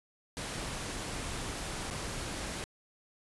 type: noise with dropouts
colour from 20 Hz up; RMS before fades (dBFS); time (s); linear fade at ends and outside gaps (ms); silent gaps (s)
pink; -38; 0.37-2.64; 0; 1.902-1.909
effects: resampled to 24000 Hz